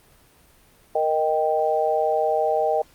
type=chord; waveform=sine; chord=Eb major; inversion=second; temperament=equal; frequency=466.2 / 622.3 / 784 Hz; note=Bb4 / Eb5 / G5; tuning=0 / 0 / 0 cents; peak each=-24 / -22 / -23 dBFS; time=0.95-2.82 s; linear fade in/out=5 ms; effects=pink hiss -55 dBFS RMS until 2.94 s + Opus 32 kbps